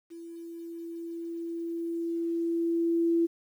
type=tone with level ramp; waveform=sine; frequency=335.6 Hz; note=E4; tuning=31 cents sharp; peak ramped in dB=-41 to -21 dBFS; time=0.1-3.27 s; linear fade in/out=20 ms; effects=10-bit